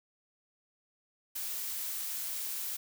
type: noise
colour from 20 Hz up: blue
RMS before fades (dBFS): -37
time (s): 1.35-2.77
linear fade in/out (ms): 10
effects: none